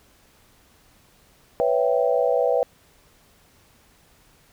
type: chord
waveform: sine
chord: C# half-diminished seventh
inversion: third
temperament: equal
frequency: 493.9 / 554.4 / 659.3 / 784 Hz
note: B4 / C#5 / E5 / G5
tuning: 0 / 0 / 0 / 0 cents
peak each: -21 / -23 / -24 / -27 dBFS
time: 1.6-2.63 s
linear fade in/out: 0 ms
effects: pink hiss -57 dBFS RMS until 4.52 s